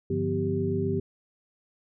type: tone cluster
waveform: sine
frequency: 98.9 / 147.1 / 174.5 / 247.5 / 390.7 Hz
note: G2 / D3 / F3 / B3 / G4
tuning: +16 / +3 / -1 / +4 / -6 cents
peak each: -31 / -34 / -32 / -32 / -28 dBFS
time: 0.1-1 s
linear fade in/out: 5 ms
effects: none